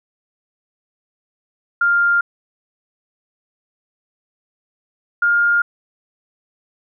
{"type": "tone pair in turn", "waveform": "sine", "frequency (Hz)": [1400, 1411.4], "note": ["F6", "F6"], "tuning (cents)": [4, 18], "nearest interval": "unison", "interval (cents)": 14, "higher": "second", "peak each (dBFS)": -12, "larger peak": "neither", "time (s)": [[1.81, 2.21], [5.22, 5.62]], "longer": "neither", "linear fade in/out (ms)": 5, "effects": []}